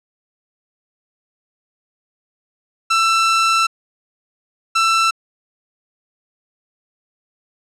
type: tone bursts at uneven times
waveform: sawtooth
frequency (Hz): 1335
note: E6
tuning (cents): +22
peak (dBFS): -9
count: 2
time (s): 2.9-3.67 / 4.75-5.11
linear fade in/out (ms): 10
effects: low-pass 7000 Hz 12 dB/octave